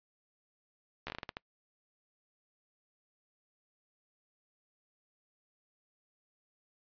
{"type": "slowing click train", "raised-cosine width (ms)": 0.3, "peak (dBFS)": -22, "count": 9, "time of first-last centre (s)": [1.07, 1.369], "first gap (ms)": 13, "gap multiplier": 1.29, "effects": ["noise-tail reverb RT60 0.1 s tail -26 dB re dry", "resampled to 11025 Hz"]}